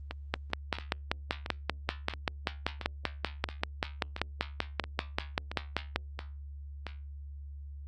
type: two click trains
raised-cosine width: 0.3 ms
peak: -11 / -20 dBFS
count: 30 / 11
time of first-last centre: 0.34-5.96 / 0.11-6.867 s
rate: 5.16 / 1.48 Hz
effects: added 71 Hz sine -41 dBFS peak until 7.87 s + Opus 32 kbps